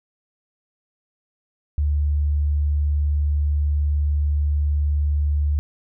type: tone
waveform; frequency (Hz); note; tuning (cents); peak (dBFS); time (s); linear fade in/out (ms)
sine; 73.42; D2; 0; -17; 1.78-5.59; 0
effects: none